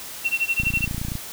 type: tone with tremolo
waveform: sine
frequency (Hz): 2718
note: F7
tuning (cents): -48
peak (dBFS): -17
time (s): 0.24-0.86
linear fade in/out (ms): 20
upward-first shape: sine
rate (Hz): 12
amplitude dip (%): 100
type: click train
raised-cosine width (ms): 5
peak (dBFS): -16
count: 17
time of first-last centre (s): 0.6-1.154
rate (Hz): 28.9
effects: white hiss -36 dBFS RMS until 1.32 s